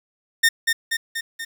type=tone with echo; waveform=sawtooth; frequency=1825 Hz; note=A#6; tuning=37 cents flat; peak=-9 dBFS; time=0.43-0.49 s; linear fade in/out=10 ms; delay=240 ms; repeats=4; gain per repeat=-4 dB; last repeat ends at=1.45 s; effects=8-bit